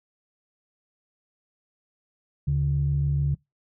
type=tone pair together; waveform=sine; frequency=74.9 / 141.84 Hz; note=D2 / C#3; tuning=+35 / +40 cents; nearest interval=major seventh; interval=1105 cents; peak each=-26 / -21 dBFS; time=2.47-3.35 s; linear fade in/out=10 ms; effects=noise-tail reverb RT60 0.2 s tail -26 dB re dry + tanh soft clip ceiling -14 dBFS